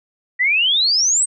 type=exponential sweep; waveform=sine; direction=up; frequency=1911 to 8420 Hz; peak=-13 dBFS; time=0.39-1.26 s; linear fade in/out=20 ms; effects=none